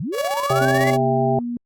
sine linear sweep, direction up, 114.5 to 2093 Hz, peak -23 dBFS, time 0-0.91 s, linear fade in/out 5 ms
sawtooth tone with tremolo, 565 Hz, C#5, 33 cents sharp, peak -17 dBFS, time 0.12-0.98 s, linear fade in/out 50 ms, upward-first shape square, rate 16 Hz, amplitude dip 55%
harmonic tone, 132 Hz, C3, 16 cents sharp, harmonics 1 / 3 / 5 / 6, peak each -22 / -22 / -22 / -22 dBFS, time 0.5-1.39 s, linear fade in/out 2 ms
sine tone with pitch glide, 262.8 to 239.6 Hz, C4 to A#3, +8 to +48 cents, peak -23 dBFS, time 0.61-1.57 s, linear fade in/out 2 ms, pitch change -160 cents, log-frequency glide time 0.82-1.06 s
effects Opus 48 kbps

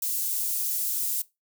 white high-pass noise, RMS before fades -28 dBFS, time 0.02-1.22 s, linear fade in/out 5 ms, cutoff 8200 Hz, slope 12 dB/octave, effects noise-tail reverb RT60 0.2 s tail -19 dB re dry

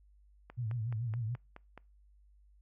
click train, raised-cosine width 0.5 ms, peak -33 dBFS, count 7, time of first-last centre 0.5-1.777 s, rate 4.7 Hz
sine tone with vibrato, 115.1 Hz, A#2, 22 cents flat, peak -33 dBFS, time 0.57-1.36 s, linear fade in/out 20 ms, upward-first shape triangle, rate 6.9 Hz, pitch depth 150 cents each way
effects noise-tail reverb RT60 0.3 s tail -25 dB re dry + added 50 Hz sine -60 dBFS peak until 2.61 s

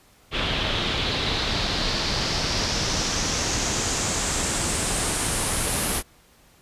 pink noise with low-pass filter sweep, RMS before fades -25 dBFS, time 0.31-6.03 s, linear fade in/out 50 ms, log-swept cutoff 3200 to 11000 Hz, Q 3.2, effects pink hiss -56 dBFS RMS until 6.61 s + resampled to 32000 Hz

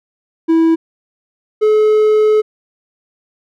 triangle tone pair in turn, 326.8 / 428.7 Hz, E4 / A4, -15 / -45 cents, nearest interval perfect fourth, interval 470 cents, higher second, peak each -6 dBFS, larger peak neither, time 0.48-0.76 / 1.61-2.42 s, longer second, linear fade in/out 20 ms, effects none

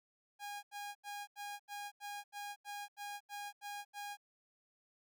sawtooth tone bursts, 818 Hz, G#5, 26 cents flat, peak -39 dBFS, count 12, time 0.39-4.172 s, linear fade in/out 50 ms, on 240 ms, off 82 ms, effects none

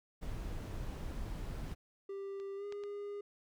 brown noise, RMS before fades -41 dBFS, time 0.21-1.75 s, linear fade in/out 20 ms
clicks, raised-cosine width 0.2 ms, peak -40 / -41 / -32 / -37 dBFS, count 4, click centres 1.716 / 2.4 / 2.724 / 2.837 s
triangle tone with pitch glide, 394 to 407.9 Hz, G4 to G#4, +9 to -31 cents, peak -38 dBFS, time 2.09-3.21 s, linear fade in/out 5 ms, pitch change +60 cents, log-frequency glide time 2.56-2.65 s
effects none

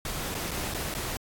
pink noise with dropouts, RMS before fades -33 dBFS, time 0.05-1.17 s, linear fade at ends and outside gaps 2 ms, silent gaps 0.345-0.349 / 0.51-0.514 / 0.74-0.745 / 0.941-0.948 s, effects AAC 64 kbps

